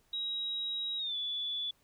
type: tone with pitch glide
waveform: sine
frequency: 3825 to 3447 Hz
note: A#7 to A7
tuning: +44 to -36 cents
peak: -33 dBFS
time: 0.13-1.71 s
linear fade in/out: 5 ms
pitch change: -180 cents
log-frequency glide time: 0.98-1.16 s
effects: pink hiss -70 dBFS RMS until 1.83 s